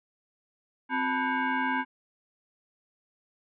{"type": "tone with frequency modulation", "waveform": "sine", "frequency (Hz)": 359.8, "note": "F#4", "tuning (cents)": -48, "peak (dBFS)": -25, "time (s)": [0.89, 1.85], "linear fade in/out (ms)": 50, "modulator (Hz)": 621, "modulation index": 2.6, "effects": []}